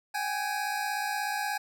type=tone pair together; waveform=25% pulse; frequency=773.4 / 830 Hz; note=G5 / G#5; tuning=-24 / -1 cents; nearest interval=minor second; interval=123 cents; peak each=-31 / -27 dBFS; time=0.14-1.58 s; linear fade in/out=10 ms; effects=none